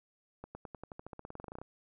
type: accelerating click train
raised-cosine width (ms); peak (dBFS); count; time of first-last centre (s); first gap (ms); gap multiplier
1; -30; 20; 0.44-1.616; 110; 0.93
effects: none